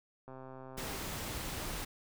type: click train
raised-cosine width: 1 ms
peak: -35 dBFS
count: 92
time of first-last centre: 0.28-0.975 s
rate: 131 Hz
type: noise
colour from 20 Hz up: pink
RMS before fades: -40 dBFS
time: 0.77-1.85 s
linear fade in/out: 10 ms
effects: none